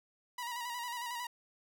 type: tone with vibrato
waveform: sawtooth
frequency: 963 Hz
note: B5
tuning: 44 cents flat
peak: -34 dBFS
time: 0.38-1.27 s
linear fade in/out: 5 ms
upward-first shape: square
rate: 11 Hz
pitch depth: 40 cents each way
effects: none